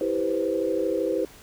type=chord; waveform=sine; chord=C major seventh; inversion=first; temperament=just; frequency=327 / 392.4 / 490.5 / 523.3 Hz; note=E4 / G4 / B4 / C5; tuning=-14 / +2 / -12 / 0 cents; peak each=-28 dBFS; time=0.01-1.25 s; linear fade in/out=2 ms; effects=pink hiss -49 dBFS RMS until 1.42 s